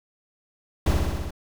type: noise with echo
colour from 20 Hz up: brown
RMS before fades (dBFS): -20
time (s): 0.86-0.93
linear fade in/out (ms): 5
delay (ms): 63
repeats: 6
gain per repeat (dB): -2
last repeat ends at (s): 1.308
effects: none